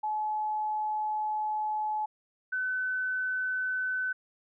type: tone pair in turn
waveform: sine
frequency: 855 / 1512 Hz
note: A5 / F#6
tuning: -50 / +37 cents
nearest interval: minor seventh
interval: 987 cents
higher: second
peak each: -28 dBFS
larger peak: neither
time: 0.03-2.06 / 2.52-4.13 s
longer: first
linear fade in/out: 10 ms
effects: none